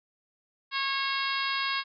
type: harmonic tone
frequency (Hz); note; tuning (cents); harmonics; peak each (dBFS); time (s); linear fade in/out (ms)
546; C#5; -26; 2 / 3 / 4 / 5 / 6 / 7 / 8 / 9; -32 / -34 / -35 / -36 / -37 / -37 / -38 / -39; 0.71-1.84; 50
effects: none